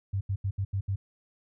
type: tone bursts at uneven times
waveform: sine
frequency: 98 Hz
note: G2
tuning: in tune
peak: -26 dBFS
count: 6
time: 0.13-0.21 / 0.29-0.36 / 0.44-0.51 / 0.58-0.65 / 0.73-0.81 / 0.88-0.96 s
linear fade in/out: 10 ms
effects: none